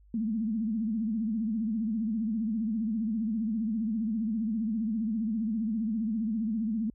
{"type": "tone with vibrato", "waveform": "sine", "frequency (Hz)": 220, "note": "A3", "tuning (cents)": 0, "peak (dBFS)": -27, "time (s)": [0.14, 6.9], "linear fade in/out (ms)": 2, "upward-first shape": "sine", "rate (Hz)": 15, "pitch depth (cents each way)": 110, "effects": ["added 50 Hz sine -55 dBFS peak until 6.94 s"]}